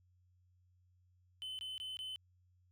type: tone bursts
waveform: triangle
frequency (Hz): 3042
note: F#7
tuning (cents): +47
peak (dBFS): -40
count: 4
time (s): 1.42-2.16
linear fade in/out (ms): 0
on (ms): 170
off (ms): 20
effects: added 90 Hz sine -68 dBFS peak until 2.71 s